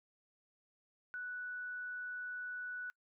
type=tone; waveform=sine; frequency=1480 Hz; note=F#6; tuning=in tune; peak=-40 dBFS; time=1.14-2.9 s; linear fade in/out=0 ms; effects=noise-tail reverb RT60 0.1 s tail -25 dB re dry